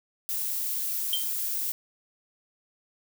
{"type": "noise", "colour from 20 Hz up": "violet", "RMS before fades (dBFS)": -30, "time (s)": [0.29, 1.72], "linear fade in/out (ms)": 0}
{"type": "tone with exponential decay", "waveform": "triangle", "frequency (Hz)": 3152, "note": "G7", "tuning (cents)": 9, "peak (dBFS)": -21, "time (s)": [1.13, 1.31], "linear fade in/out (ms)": 1, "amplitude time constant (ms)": 39}
{"effects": []}